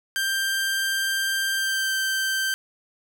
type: tone with pitch glide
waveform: sawtooth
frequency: 1579 to 1560 Hz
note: G6 to G6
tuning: +12 to -9 cents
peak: -19 dBFS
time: 0.16-2.54 s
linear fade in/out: 0 ms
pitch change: -21 cents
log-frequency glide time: 1.55-1.93 s
effects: none